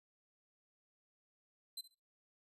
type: tone with echo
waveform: sawtooth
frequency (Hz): 4059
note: B7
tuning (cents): +47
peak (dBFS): -39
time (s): 1.77-1.81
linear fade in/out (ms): 5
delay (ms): 68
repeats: 2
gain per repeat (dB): -15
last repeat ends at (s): 1.946
effects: noise-tail reverb RT60 0.3 s tail -22 dB re dry + resampled to 32000 Hz